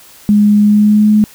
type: tone with pitch glide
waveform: sine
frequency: 207.7 to 212.1 Hz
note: G#3 to G#3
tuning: 0 to +37 cents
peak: -5 dBFS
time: 0.29-1.24 s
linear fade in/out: 0 ms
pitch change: +37 cents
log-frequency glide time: 0.62-1.11 s
effects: white hiss -40 dBFS RMS until 1.34 s